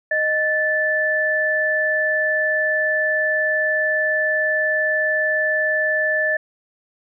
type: tone pair together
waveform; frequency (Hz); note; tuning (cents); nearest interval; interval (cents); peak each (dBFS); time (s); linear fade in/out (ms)
sine; 620 / 1753.6; D#5 / A6; -6 / -6; octave + tritone; 1800; -22 / -18; 0.11-6.37; 5
effects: none